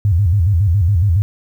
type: tone with vibrato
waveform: sine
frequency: 92.5 Hz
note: F#2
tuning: in tune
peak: -10 dBFS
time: 0.05-1.22 s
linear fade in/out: 0 ms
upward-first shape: square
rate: 7.2 Hz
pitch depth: 180 cents each way
effects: 8-bit